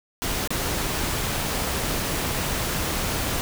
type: noise with dropouts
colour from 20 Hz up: pink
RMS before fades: -26 dBFS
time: 0.22-3.41 s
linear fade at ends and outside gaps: 0 ms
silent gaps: 0.475-0.505 s
effects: none